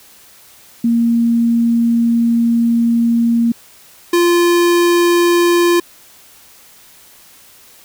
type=tone pair in turn; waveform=sine / square; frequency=233.1 / 346.7 Hz; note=A#3 / F4; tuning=0 / -13 cents; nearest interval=perfect fifth; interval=687 cents; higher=second; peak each=-10 dBFS; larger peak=neither; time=0.84-3.52 / 4.13-5.8 s; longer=first; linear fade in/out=5 ms; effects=white hiss -44 dBFS RMS until 7.84 s